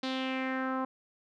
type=tone with low-pass filter sweep; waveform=sawtooth; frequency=261.6 Hz; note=C4; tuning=in tune; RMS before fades=-33 dBFS; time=0.03-0.85 s; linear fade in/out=5 ms; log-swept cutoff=4200 to 1100 Hz; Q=3.2; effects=none